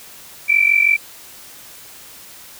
sine tone pair together, 2311 / 2357 Hz, D7 / D7, -28 / +6 cents, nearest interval unison, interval 34 cents, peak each -14 dBFS, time 0.48-0.97 s, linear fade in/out 20 ms, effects white hiss -40 dBFS RMS until 2.59 s

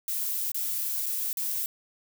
violet noise with dropouts, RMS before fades -30 dBFS, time 0.08-1.66 s, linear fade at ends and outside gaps 1 ms, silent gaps 0.518-0.545 / 1.059-1.063 / 1.33-1.371 s, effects none

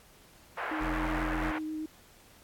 white band-pass noise, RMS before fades -36 dBFS, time 0.57-1.59 s, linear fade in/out 10 ms, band 520 to 1800 Hz, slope 24 dB/octave
sine tone with vibrato, 311.1 Hz, D#4, in tune, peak -33 dBFS, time 0.71-1.86 s, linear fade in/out 5 ms, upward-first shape sine, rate 8.2 Hz, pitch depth 10 cents each way
square tone, 43.16 Hz, F1, 20 cents flat, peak -34 dBFS, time 0.8-1.52 s, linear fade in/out 20 ms
effects pink hiss -58 dBFS RMS until 2.43 s + AAC 64 kbps

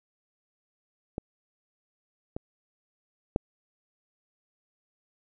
clicks, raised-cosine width 2 ms, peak -18 / -20 / -10 dBFS, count 3, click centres 1.181 / 2.365 / 3.361 s, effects none

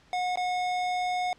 square tone with dropouts, 726 Hz, F#5, 33 cents flat, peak -27 dBFS, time 0.13-1.33 s, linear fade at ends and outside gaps 1 ms, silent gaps 0.357-0.373 s, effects pink hiss -59 dBFS RMS until 1.38 s + low-pass 5000 Hz 12 dB/octave

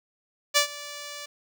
5% pulse tone with ADSR envelope, 582 Hz, D5, 16 cents flat, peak -5 dBFS, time 0.54-1.26 s, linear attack 28 ms, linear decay 100 ms, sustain -20 dB, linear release 7 ms, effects none

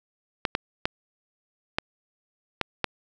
clicks, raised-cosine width 0.3 ms, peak -7 dBFS, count 6, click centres 0.452 / 0.551 / 0.855 / 1.785 / 2.613 / 2.843 s, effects 8-bit

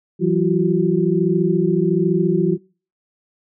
sine tone cluster, 166.2 / 187.5 / 343.2 / 377.4 Hz, E3 / F#3 / F4 / F#4, +15 / +23 / -30 / +34 cents, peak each -20 dBFS, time 0.19-2.58 s, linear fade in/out 50 ms, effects noise-tail reverb RT60 0.4 s tail -25 dB re dry

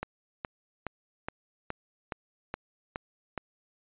click train, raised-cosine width 0.5 ms, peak -18 dBFS, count 9, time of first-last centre 0.03-3.377 s, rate 2.39 Hz, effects resampled to 8000 Hz

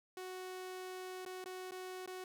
sawtooth tone with dropouts, 370 Hz, F#4, in tune, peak -40 dBFS, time 0.17-2.24 s, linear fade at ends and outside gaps 2 ms, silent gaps 1.251-1.261 / 1.442-1.458 / 1.71-1.719 / 2.061-2.075 s, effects none

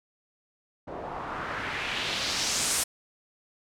white noise with low-pass filter sweep, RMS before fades -31 dBFS, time 0.87-2.84 s, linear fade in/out 10 ms, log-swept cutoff 620 to 10000 Hz, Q 1.7, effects none

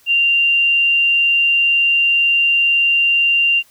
sine tone, 2779 Hz, F7, 9 cents flat, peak -11 dBFS, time 0.06-3.63 s, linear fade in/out 50 ms, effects white hiss -52 dBFS RMS until 3.7 s

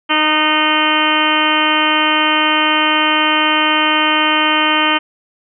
harmonic tone with a mistuned harmonic, 308 Hz, D#4, 17 cents flat, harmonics 1 / 2 / 3 / 4 / 5 / 6 / 7 / 8 / 9 / 10, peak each -20 / -24 / -19 / -18 / -22 / -22 / -22 / -22 / -21 / -18 dBFS, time 0.09-4.99 s, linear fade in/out 20 ms, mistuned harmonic 5, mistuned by -15 cents, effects none

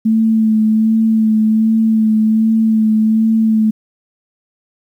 sine tone with vibrato, 220 Hz, A3, in tune, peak -9 dBFS, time 0.05-3.71 s, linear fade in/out 10 ms, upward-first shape sine, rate 1.3 Hz, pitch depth 22 cents each way, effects 8-bit

